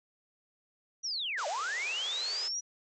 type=linear two-way sweep; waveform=sine; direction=down then up; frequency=5900 to 551 to 5900 Hz; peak=-32 dBFS; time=1.03-2.61 s; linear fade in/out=20 ms; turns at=1.47 s
type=band-pass noise; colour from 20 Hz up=white; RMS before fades=-43 dBFS; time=1.37-2.49 s; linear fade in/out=20 ms; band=380 to 7500 Hz; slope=96 dB/octave
effects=none